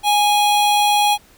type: tone pair together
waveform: square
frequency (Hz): 828 / 3308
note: G#5 / G#7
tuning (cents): -5 / -8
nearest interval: 2 octaves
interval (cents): 2397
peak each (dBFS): -14 / -22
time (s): 0.03-1.18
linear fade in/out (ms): 50
effects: pink hiss -50 dBFS RMS until 1.37 s